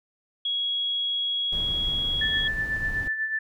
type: tone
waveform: sine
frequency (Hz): 3322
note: G#7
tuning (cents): 0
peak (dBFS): -24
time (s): 0.45-2.48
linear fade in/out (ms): 5
type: noise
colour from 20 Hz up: brown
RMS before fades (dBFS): -34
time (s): 1.52-3.08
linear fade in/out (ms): 5
type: tone with tremolo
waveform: sine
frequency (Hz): 1760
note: A6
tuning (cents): 0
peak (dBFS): -23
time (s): 2.21-3.39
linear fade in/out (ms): 5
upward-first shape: sine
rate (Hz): 8.1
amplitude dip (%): 55
effects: none